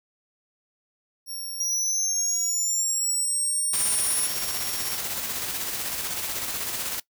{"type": "tone", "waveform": "15% pulse", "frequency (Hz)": 5560, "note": "F8", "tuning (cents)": -9, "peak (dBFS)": -26, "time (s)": [1.26, 4.99], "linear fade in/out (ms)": 50}
{"type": "exponential sweep", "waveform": "sine", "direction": "up", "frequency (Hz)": [5700, 10020], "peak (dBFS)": -23, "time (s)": [1.6, 4.27], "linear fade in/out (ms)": 5}
{"type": "noise with tremolo", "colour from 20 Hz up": "white", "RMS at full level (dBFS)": -29, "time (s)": [3.73, 7], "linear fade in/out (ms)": 5, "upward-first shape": "square", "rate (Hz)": 16, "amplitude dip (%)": 30}
{"effects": ["noise-tail reverb RT60 0.1 s tail -20 dB re dry"]}